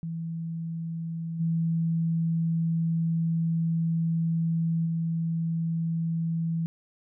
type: tone with level steps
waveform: sine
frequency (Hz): 164.81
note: E3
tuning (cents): 0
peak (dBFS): -30 / -23 / -25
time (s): 0.03-6.66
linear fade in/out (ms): 0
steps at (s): 1.39 / 4.85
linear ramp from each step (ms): 20
effects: none

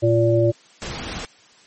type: harmonic tone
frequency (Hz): 115.6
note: A#2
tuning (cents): -14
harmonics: 1 / 3 / 5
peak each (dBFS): -18 / -18 / -18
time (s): 0.02-0.52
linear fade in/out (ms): 20
type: noise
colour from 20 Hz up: pink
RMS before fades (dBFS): -30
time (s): 0.82-1.25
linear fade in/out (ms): 0
effects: white hiss -51 dBFS RMS until 1.66 s + MP3 32 kbps

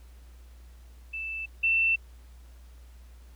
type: tone pair in turn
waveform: sine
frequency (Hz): 2645 / 2680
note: E7 / E7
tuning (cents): +5 / +28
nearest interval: unison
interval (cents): 23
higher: second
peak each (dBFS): -32 / -21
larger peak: second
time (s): 1.13-1.46 / 1.63-1.96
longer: neither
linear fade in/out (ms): 10
effects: added 60 Hz sine -47 dBFS peak until 3.35 s + pink hiss -62 dBFS RMS until 3.35 s

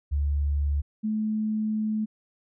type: tone pair in turn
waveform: sine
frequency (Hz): 72 / 215.8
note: D2 / A3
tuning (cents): -34 / -33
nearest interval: octave + perfect fifth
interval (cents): 1901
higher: second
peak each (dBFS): -22 / -24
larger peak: first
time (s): 0.11-0.82 / 1.03-2.06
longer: second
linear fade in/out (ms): 20
effects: none

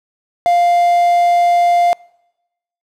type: tone with quantisation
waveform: triangle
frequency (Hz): 698.5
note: F5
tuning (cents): 0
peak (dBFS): -7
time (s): 0.46-1.93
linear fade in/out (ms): 0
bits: 5
effects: noise-tail reverb RT60 0.9 s tail -26 dB re dry + low-pass 11000 Hz 12 dB/octave

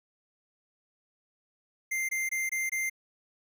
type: tone bursts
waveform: square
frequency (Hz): 2093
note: C7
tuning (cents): 0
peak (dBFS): -29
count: 5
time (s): 1.91-2.898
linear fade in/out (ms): 10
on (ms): 180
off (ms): 22
effects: none

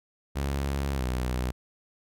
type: tone with pitch glide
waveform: sawtooth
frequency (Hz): 69.4 to 62.55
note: C#2 to B1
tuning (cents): +3 to +23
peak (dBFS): -23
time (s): 0.35-1.52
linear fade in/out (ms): 20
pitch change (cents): -180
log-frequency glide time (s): 0.94-1.03
effects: none

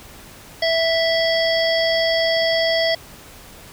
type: harmonic tone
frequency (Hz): 659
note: E5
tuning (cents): -1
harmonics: 1 / 3 / 5 / 7 / 8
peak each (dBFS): -18 / -23 / -25 / -26 / -27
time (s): 0.62-2.95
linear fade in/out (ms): 5
effects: pink hiss -42 dBFS RMS until 3.72 s

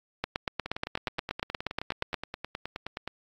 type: two click trains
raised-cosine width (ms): 0.3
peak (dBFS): -18 / -12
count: 24 / 17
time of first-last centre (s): 0.66-3.076 / 0.24-2.142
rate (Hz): 9.52 / 8.41
effects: AAC 48 kbps

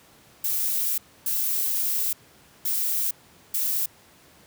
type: noise bursts at uneven times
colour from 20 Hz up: violet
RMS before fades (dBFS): -25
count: 4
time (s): 0.44-0.98 / 1.26-2.13 / 2.65-3.11 / 3.54-3.86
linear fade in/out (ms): 5
effects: pink hiss -54 dBFS RMS until 4.46 s + high-pass 80 Hz 12 dB/octave

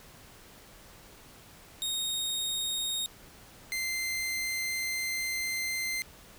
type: tone pair in turn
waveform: sawtooth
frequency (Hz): 3725 / 2081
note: A#7 / C7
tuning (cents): -2 / -10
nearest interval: minor seventh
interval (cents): 1008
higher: first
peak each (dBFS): -27 / -27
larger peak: neither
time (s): 1.82-3.06 / 3.72-6.02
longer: second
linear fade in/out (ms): 0
effects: pink hiss -53 dBFS RMS until 6.38 s

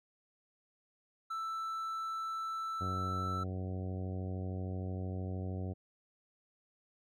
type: tone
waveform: triangle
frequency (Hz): 1324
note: E6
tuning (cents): +7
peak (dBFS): -34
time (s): 1.3-3.44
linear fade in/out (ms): 10
type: harmonic tone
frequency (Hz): 93.1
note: F#2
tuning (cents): +11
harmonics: 1 / 2 / 3 / 4 / 5 / 6 / 7 / 8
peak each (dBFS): -37 / -43 / -47 / -49 / -51 / -53 / -54 / -55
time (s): 2.8-5.74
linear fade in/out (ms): 20
effects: none

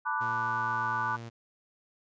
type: chord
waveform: sine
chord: B minor seventh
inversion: third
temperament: equal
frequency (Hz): 880 / 987.8 / 1174.7 / 1480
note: A5 / B5 / D6 / F#6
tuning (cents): 0 / 0 / 0 / 0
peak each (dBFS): -34 / -34 / -33 / -33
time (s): 0.05-1.17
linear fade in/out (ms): 20
type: tone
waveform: sawtooth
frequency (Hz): 116.1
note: A#2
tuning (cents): -7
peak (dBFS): -36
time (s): 0.2-1.3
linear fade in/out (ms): 20
effects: resampled to 16000 Hz

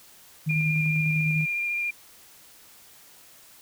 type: tone with tremolo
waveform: sine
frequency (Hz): 155.56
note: D#3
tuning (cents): 0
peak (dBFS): -22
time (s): 0.46-1.46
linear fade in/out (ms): 20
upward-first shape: square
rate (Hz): 10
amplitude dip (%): 25
type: tone with vibrato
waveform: sine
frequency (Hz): 2401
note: D7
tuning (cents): +38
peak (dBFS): -25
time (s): 0.49-1.91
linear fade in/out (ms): 10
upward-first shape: sine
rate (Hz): 14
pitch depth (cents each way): 13
effects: white hiss -52 dBFS RMS until 3.61 s

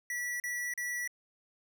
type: tone bursts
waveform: square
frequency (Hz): 1949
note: B6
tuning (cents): -23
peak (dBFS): -34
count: 3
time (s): 0.1-1.076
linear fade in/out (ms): 2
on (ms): 300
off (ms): 38
effects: none

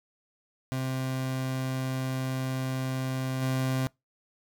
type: tone with level steps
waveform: 30% pulse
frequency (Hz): 130.81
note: C3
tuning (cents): 0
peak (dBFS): -26 / -23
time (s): 0.72-3.87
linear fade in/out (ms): 0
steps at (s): 3.41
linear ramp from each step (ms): 20
effects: noise-tail reverb RT60 0.2 s tail -25 dB re dry

